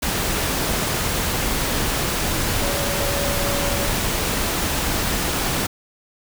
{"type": "tone in noise", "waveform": "sine", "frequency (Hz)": 566, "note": "C#5", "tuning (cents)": 36, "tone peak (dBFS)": -27, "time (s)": [2.61, 3.87], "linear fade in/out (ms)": 10, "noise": "pink", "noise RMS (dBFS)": -22, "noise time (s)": [0.02, 5.67], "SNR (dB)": -8, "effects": []}